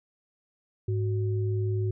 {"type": "tone pair together", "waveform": "sine", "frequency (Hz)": [104.49, 371.3], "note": ["G#2", "F#4"], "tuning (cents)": [11, 6], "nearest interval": "octave + minor seventh", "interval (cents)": 2195, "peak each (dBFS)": [-25, -33], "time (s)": [0.88, 1.91], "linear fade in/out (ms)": 5, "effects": []}